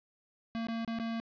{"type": "tone with dropouts", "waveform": "square", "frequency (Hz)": 228.2, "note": "A#3", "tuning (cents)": -37, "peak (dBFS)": -34, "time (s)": [0.55, 1.2], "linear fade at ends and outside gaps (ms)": 0, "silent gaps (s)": [[0.669, 0.685], [0.848, 0.877], [0.988, 0.998]], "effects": ["resampled to 11025 Hz", "10-bit"]}